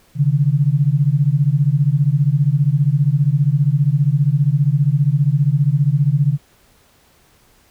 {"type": "beating tone pair", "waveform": "sine", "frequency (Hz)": [135.8, 150.8], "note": ["C#3", "D3"], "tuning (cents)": [-35, 46], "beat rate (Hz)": 15, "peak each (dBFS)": -15, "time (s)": [0.15, 6.38], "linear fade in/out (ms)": 50, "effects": ["pink hiss -54 dBFS RMS until 7.7 s"]}